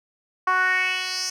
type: tone with band-pass filter sweep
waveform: 10% pulse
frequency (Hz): 370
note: F#4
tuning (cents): 0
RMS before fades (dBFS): -23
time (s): 0.47-1.3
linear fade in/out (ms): 5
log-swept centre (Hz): 1100 to 6200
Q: 3.4
effects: none